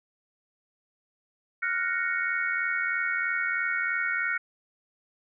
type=chord; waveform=sine; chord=Gb major seventh; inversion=third; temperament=equal; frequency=1396.9 / 1480 / 1864.7 / 2217 Hz; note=F6 / Gb6 / Bb6 / Db7; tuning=0 / 0 / 0 / 0 cents; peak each=-31 dBFS; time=1.62-4.38 s; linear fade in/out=10 ms; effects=none